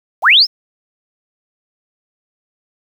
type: linear sweep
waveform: sine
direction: up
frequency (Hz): 517 to 5490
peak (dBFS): -5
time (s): 0.22-0.47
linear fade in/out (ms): 50
effects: 7-bit